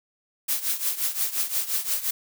blue noise with tremolo, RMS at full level -23 dBFS, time 0.48-2.11 s, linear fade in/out 10 ms, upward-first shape triangle, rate 5.7 Hz, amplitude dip 85%, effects none

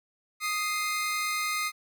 sawtooth tone pair together, 1245.9 / 2093 Hz, D#6 / C7, +2 / 0 cents, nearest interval major sixth, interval 898 cents, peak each -27 dBFS, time 0.4-1.72 s, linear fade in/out 50 ms, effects none

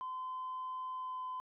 sine tone with pitch glide, 1026 to 1018.9 Hz, C6 to C6, -34 to -46 cents, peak -37 dBFS, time 0.01-1.4 s, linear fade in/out 0 ms, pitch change -12 cents, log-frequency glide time 0.92-1.26 s, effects tanh soft clip ceiling -35 dBFS

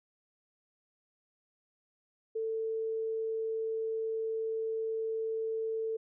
sine tone, 445.3 Hz, A4, 21 cents sharp, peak -31 dBFS, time 2.35-5.97 s, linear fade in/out 10 ms, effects none

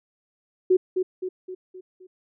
sine tone with echo, 370 Hz, F#4, in tune, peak -14 dBFS, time 0.7-0.77 s, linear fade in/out 10 ms, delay 260 ms, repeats 5, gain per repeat -6 dB, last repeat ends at 2.07 s, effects none

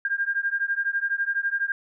sine beating tone pair, 1600 / 1612 Hz, G6 / G6, +35 / +48 cents, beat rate 12 Hz, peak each -26 dBFS, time 0.05-1.72 s, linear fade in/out 2 ms, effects none

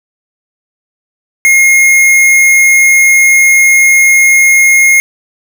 square tone, 2146 Hz, C7, 43 cents sharp, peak -4 dBFS, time 1.45-5 s, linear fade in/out 0 ms, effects none

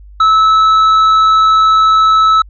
sine tone with hard clipping, 1303 Hz, E6, 20 cents flat, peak -7 dBFS, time 0.2-2.42 s, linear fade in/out 5 ms, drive 5 dB, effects added 50 Hz sine -33 dBFS peak until 2.49 s + resampled to 16000 Hz

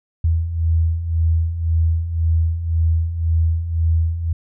sine beating tone pair, 80.6 / 82.5 Hz, E2 / E2, -38 / +2 cents, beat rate 1.9 Hz, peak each -22 / -16 dBFS, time 0.24-4.33 s, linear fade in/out 5 ms, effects none

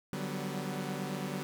sawtooth chord, G major seventh, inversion second, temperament equal with one note detuned, 146.83 / 185 / 193.97 / 246.9 Hz, D3 / F#3 / G3 / B3, 0 / 0 / -18 / 0 cents, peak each -36 / -36 / -36 / -38 dBFS, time 0.13-1.43 s, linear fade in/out 0 ms, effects 11-bit

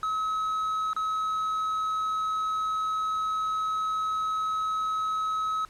triangle tone with dropouts, 1283 Hz, E6, 47 cents flat, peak -24 dBFS, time 0.03-5.65 s, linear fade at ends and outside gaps 1 ms, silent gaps 0.932-0.964 s, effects pink hiss -55 dBFS RMS until 5.69 s + low-pass 10000 Hz 12 dB/octave

